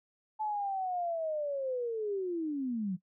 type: linear sweep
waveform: sine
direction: down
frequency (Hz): 870 to 174.3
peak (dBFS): -31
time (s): 0.39-2.97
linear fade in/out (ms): 20
effects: noise-tail reverb RT60 0.1 s tail -19 dB re dry